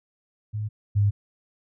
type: tone pair in turn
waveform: sine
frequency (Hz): 106.4 / 101.99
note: G#2 / G#2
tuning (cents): +42 / -31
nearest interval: minor second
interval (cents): 73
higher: first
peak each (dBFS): -26 / -17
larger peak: second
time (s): 0.53-0.69 / 0.95-1.11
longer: neither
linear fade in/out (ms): 20
effects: none